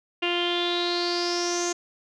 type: tone with low-pass filter sweep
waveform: sawtooth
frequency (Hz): 349.2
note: F4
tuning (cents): 0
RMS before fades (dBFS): -26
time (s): 0.22-1.73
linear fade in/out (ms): 10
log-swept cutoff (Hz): 2800 to 6600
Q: 8.6
effects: none